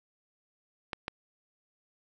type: clicks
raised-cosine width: 0.3 ms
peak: -17 dBFS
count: 2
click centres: 0.932 / 1.081 s
effects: none